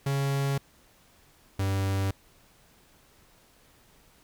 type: tone pair in turn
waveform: 45% pulse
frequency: 138.59 / 97.12 Hz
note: C#3 / G2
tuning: 0 / -16 cents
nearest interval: tritone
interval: 616 cents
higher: first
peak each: -25 dBFS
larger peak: neither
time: 0.06-0.58 / 1.59-2.11 s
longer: neither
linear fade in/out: 5 ms
effects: pink hiss -60 dBFS RMS until 4.23 s